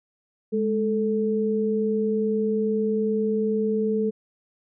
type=tone pair together; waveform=sine; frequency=209.5 / 438.8 Hz; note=G#3 / A4; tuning=+15 / -5 cents; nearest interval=octave + minor second; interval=1280 cents; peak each=-24 / -23 dBFS; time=0.52-4.11 s; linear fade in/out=20 ms; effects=none